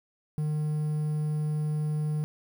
triangle tone with quantisation, 152 Hz, D#3, 40 cents flat, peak -24 dBFS, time 0.38-2.24 s, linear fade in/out 0 ms, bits 9, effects none

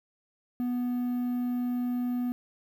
triangle tone with quantisation, 245.9 Hz, B3, 7 cents flat, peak -25 dBFS, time 0.6-2.32 s, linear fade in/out 0 ms, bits 9, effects none

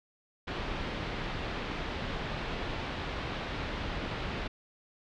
pink low-pass noise, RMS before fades -36 dBFS, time 0.47-4.48 s, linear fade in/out 10 ms, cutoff 3800 Hz, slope 24 dB/octave, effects none

